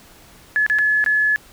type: tone with dropouts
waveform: sine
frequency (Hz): 1711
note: A6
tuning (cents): -49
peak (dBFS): -14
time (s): 0.56-1.36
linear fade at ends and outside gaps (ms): 0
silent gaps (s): 0.664-0.699 / 0.786-0.79 / 1.041-1.062
effects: pink hiss -47 dBFS RMS until 1.52 s